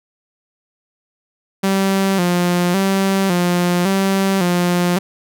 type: tone with vibrato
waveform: sawtooth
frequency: 185 Hz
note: F#3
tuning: in tune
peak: -10 dBFS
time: 1.63-4.99 s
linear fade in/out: 10 ms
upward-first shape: square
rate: 0.9 Hz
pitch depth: 81 cents each way
effects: none